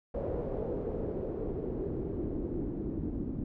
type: noise with low-pass filter sweep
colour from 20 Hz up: pink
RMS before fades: -35 dBFS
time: 0.14-3.44 s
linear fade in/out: 5 ms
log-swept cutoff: 540 to 280 Hz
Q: 3.4
effects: none